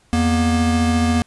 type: tone pair together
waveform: square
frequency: 84.04 / 237.7 Hz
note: E2 / A#3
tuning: +34 / +34 cents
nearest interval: octave + tritone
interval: 1800 cents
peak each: -20 / -17 dBFS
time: 0.13-1.22 s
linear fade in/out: 0 ms
effects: pink hiss -57 dBFS RMS until 1.26 s + resampled to 24000 Hz